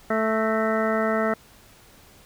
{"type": "harmonic tone with a mistuned harmonic", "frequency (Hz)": 220, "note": "A3", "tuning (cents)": 0, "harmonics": [1, 2, 3, 4, 5, 6, 7, 8, 9], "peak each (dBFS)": [-26, -27, -25, -37, -36, -28, -36, -33, -36], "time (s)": [0.1, 1.34], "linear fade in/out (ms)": 5, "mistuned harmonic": 8, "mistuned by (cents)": 78, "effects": ["pink hiss -52 dBFS RMS until 2.25 s"]}